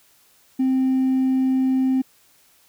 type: tone with hard clipping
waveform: triangle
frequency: 261.6 Hz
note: C4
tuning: in tune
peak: -16 dBFS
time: 0.59-2.02 s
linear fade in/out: 10 ms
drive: 2 dB
effects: white hiss -57 dBFS RMS until 2.68 s